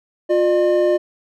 triangle tone pair together, 354.8 / 603 Hz, F4 / D5, +27 / +46 cents, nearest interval major sixth, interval 919 cents, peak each -14 dBFS, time 0.29-0.98 s, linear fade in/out 20 ms, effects none

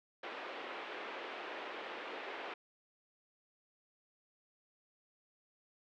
pink band-pass noise, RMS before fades -45 dBFS, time 0.23-2.54 s, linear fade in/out 5 ms, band 360 to 3100 Hz, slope 24 dB/octave, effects none

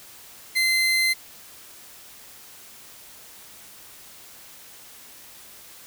30% pulse tone, 2070 Hz, C7, 19 cents flat, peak -16 dBFS, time 0.55-1.14 s, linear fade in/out 20 ms, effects white hiss -46 dBFS RMS until 5.86 s

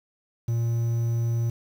triangle tone with quantisation, 116.54 Hz, A#2, in tune, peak -20 dBFS, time 0.48-1.5 s, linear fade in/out 5 ms, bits 8, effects none

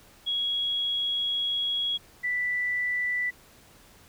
sine tone pair in turn, 3322 / 1975.3 Hz, G#7 / B6, 0 / 0 cents, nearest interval major sixth, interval 900 cents, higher first, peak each -25 dBFS, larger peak neither, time 0.26-1.98 / 2.23-3.31 s, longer first, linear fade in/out 20 ms, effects pink hiss -55 dBFS RMS until 4.08 s

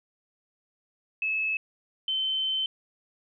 sine tone pair in turn, 2596 / 3079 Hz, E7 / G7, -27 / -32 cents, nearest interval minor third, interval 295 cents, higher second, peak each -25 dBFS, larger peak neither, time 1.22-1.57 / 2.08-2.66 s, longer second, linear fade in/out 2 ms, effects none

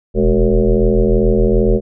sine tone with frequency modulation, 210 Hz, G#3, 19 cents sharp, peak -9 dBFS, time 0.14-1.81 s, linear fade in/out 50 ms, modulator 82.6 Hz, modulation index 3.7, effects none

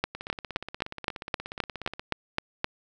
two click trains, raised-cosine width 0.3 ms, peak -9 / -20 dBFS, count 11 / 32, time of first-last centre 0.04-2.644 / 0.15-1.995 s, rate 3.84 / 16.8 Hz, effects none

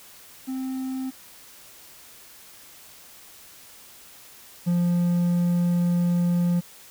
triangle tone pair in turn, 261.6 / 174.6 Hz, C4 / F3, 0 / 0 cents, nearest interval perfect fifth, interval 700 cents, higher first, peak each -25 / -17 dBFS, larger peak second, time 0.47-1.11 / 4.66-6.61 s, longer second, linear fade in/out 20 ms, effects white hiss -48 dBFS RMS until 6.9 s

